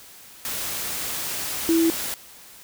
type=tone in noise; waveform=sine; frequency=329.6 Hz; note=E4; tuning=in tune; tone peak=-16 dBFS; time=1.69-1.9 s; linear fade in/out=0 ms; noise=white; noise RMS=-29 dBFS; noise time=0.45-2.14 s; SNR=+10 dB; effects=white hiss -46 dBFS RMS until 2.63 s